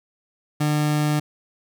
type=tone; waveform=30% pulse; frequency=150 Hz; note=D3; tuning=37 cents sharp; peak=-16 dBFS; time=0.6-1.2 s; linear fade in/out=10 ms; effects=none